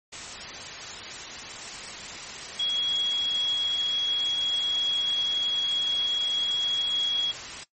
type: tone in noise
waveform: sine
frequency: 3322 Hz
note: G#7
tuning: in tune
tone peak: -23 dBFS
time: 2.59-7.32 s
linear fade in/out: 10 ms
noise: white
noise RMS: -37 dBFS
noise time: 0.12-7.64 s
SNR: +11 dB
effects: noise-tail reverb RT60 0.1 s tail -17 dB re dry + MP3 32 kbps